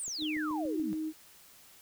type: exponential sweep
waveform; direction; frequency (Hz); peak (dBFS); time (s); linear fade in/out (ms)
sine; down; 9397 to 180; -35; 0-0.93; 0
type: click train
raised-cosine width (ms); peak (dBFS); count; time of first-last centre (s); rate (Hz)
2; -38; 7; 0.08-0.941; 6.97
type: tone with pitch glide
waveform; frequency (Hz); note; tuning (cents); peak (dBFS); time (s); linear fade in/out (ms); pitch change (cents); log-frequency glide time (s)
sine; 307.2 to 313.3; D#4 to D#4; -22 to +12; -32; 0.18-1.13; 50; +34; 0.53-0.62
effects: white hiss -57 dBFS RMS until 1.81 s